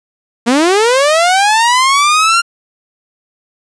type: linear sweep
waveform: sawtooth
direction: up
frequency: 224.6 to 1400 Hz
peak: -4 dBFS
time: 0.46-2.42 s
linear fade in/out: 20 ms
effects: resampled to 22050 Hz